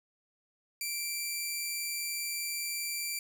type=tone with amplitude modulation; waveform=10% pulse; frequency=2349 Hz; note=D7; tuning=in tune; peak=-23 dBFS; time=0.81-3.19 s; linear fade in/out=2 ms; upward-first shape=sine; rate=163 Hz; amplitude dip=25%; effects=none